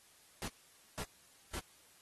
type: noise bursts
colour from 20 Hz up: pink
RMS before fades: -42 dBFS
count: 3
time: 0.42-1.594 s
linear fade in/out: 0 ms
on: 58 ms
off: 500 ms
effects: white hiss -64 dBFS RMS until 2.01 s + AAC 32 kbps